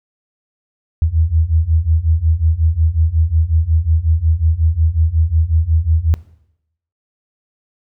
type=beating tone pair; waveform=sine; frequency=77.78 / 83.28 Hz; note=D#2 / E2; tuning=0 / +18 cents; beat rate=5.5 Hz; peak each=-15 / -14 dBFS; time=1.02-6.14 s; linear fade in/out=0 ms; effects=noise-tail reverb RT60 0.8 s tail -19 dB re dry